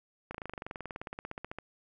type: slowing click train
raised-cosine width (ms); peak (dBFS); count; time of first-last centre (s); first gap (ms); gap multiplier
0.5; -24; 26; 0.31-1.586; 35; 1.03
effects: none